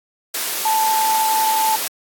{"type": "tone in noise", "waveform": "sine", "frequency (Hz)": 880, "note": "A5", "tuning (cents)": 0, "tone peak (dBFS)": -15, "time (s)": [0.65, 1.76], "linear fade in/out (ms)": 5, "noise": "white", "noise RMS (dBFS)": -23, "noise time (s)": [0.34, 1.88], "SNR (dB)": 5, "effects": ["high-pass 300 Hz 12 dB/octave", "AAC 64 kbps"]}